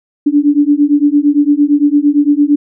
sine beating tone pair, 286.5 / 295.3 Hz, D4 / D4, -43 / +10 cents, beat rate 8.8 Hz, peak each -10 dBFS, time 0.26-2.56 s, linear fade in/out 10 ms, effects none

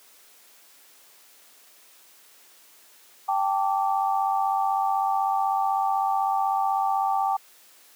sine chord, G suspended second, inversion none, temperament equal with one note detuned, 784 / 880 / 1163.2 Hz, G5 / A5 / D6, 0 / 0 / -17 cents, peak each -23 / -27 / -29 dBFS, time 3.28-7.37 s, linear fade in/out 10 ms, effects white hiss -54 dBFS RMS until 7.95 s + high-pass 300 Hz 12 dB/octave

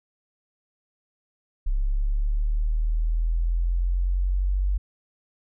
sine linear sweep, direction up, 33.68 to 48.26 Hz, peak -20 dBFS, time 1.66-4.78 s, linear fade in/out 10 ms, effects none

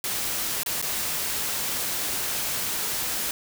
white noise with dropouts, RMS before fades -28 dBFS, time 0.04-3.31 s, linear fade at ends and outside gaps 1 ms, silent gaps 0.633-0.661 / 0.816-0.825 s, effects none

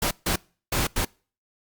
pink noise bursts at uneven times, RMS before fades -24 dBFS, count 4, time 0.02-0.11 / 0.26-0.36 / 0.72-0.87 / 0.96-1.05 s, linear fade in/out 5 ms, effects noise-tail reverb RT60 0.4 s tail -25 dB re dry + Opus 48 kbps

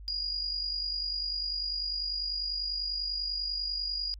sine tone with amplitude modulation, 4868 Hz, D#8, 39 cents flat, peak -28 dBFS, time 0.08-4.14 s, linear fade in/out 0 ms, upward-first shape sine, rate 50.1 Hz, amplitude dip 55%, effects added 50 Hz sine -43 dBFS peak until 4.19 s

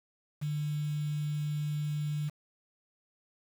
sine tone with quantisation, 149 Hz, D3, 25 cents sharp, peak -30 dBFS, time 0.41-2.3 s, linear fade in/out 20 ms, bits 8, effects none

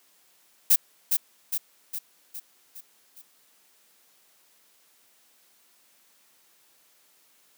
violet noise with echo, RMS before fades -17 dBFS, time 0.7-0.76 s, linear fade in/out 10 ms, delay 410 ms, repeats 6, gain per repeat -5 dB, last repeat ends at 3.22 s, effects white hiss -62 dBFS RMS until 7.57 s + high-pass 200 Hz 12 dB/octave

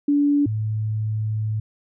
sine tone pair in turn, 288.2 / 108.33 Hz, D4 / A2, -33 / -26 cents, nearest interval octave + perfect fourth, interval 1693 cents, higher first, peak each -15 / -21 dBFS, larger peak first, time 0.08-0.46 / 0.46-1.6 s, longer second, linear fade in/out 5 ms, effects none

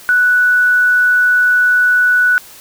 sine tone, 1480 Hz, F#6, in tune, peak -8 dBFS, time 0.09-2.38 s, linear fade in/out 0 ms, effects white hiss -38 dBFS RMS until 2.6 s

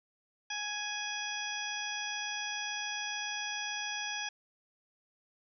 harmonic tone, 833 Hz, G#5, 5 cents sharp, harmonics 1 / 2 / 3 / 4 / 6 / 7, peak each -43 / -40 / -41 / -41 / -45 / -44 dBFS, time 0.5-4.29 s, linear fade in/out 5 ms, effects none

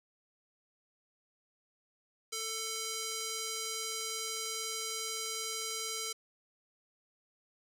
square tone with band-pass filter, 444.4 Hz, A4, 17 cents sharp, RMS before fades -38 dBFS, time 2.32-6.13 s, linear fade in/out 10 ms, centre 6600 Hz, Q 1.1, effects none

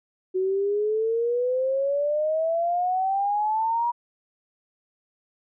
sine exponential sweep, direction up, 369.1 to 963 Hz, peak -21 dBFS, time 0.34-3.92 s, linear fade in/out 20 ms, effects none

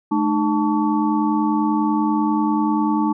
sine tone cluster, 215.1 / 305.3 / 881 / 1131 Hz, A3 / D#4 / A5 / C#6, -39 / -33 / +2 / +34 cents, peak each -21 / -19 / -23 / -28 dBFS, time 0.11-3.13 s, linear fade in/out 10 ms, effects none

